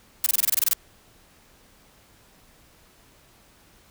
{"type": "noise bursts", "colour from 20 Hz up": "blue", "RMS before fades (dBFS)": -20, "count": 11, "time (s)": [0.24, 0.733], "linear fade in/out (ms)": 2, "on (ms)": 23, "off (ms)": 24, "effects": ["pink hiss -56 dBFS RMS until 3.9 s"]}